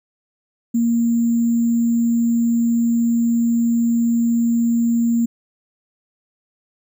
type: tone with sample-and-hold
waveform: sine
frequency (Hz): 233.1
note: A#3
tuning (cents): 0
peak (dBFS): -14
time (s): 0.74-5.26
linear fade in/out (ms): 10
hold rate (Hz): 7350
effects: none